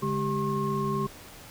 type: tone cluster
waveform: sine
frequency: 143.6 / 207.9 / 392.4 / 1077 Hz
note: D3 / G#3 / G4 / C6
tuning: -39 / +2 / +2 / +50 cents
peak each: -31 dBFS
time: 0.02-1.07 s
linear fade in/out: 10 ms
effects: pink hiss -47 dBFS RMS until 1.5 s